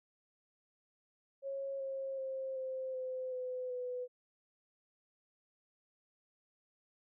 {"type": "tone with pitch steps", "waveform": "sine", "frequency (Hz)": [547, 538.5, 530.2, 522, 513.9, 506, 498.1], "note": ["C#5", "C5", "C5", "C5", "C5", "B4", "B4"], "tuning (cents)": [-23, 50, 23, -4, -31, 42, 15], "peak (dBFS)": -37, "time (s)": [1.42, 4.08], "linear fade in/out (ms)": 50, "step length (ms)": 380, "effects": []}